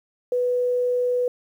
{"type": "tone", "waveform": "sine", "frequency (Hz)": 493.9, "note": "B4", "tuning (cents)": 0, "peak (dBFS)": -19, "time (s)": [0.32, 1.28], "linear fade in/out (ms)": 2, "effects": ["9-bit"]}